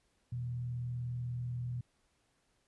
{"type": "tone with frequency modulation", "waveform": "sine", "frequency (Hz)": 122.1, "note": "B2", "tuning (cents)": -19, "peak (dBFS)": -35, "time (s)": [0.32, 1.81], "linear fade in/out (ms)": 5, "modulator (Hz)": 40.3, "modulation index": 0.32, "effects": ["pink hiss -75 dBFS RMS until 2.67 s", "resampled to 24000 Hz"]}